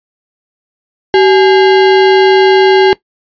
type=tone with sample-and-hold; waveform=sine; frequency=382.2 Hz; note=G4; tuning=44 cents flat; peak=-3 dBFS; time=1.14-2.93 s; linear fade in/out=0 ms; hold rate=1225 Hz; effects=noise-tail reverb RT60 0.1 s tail -19 dB re dry + resampled to 11025 Hz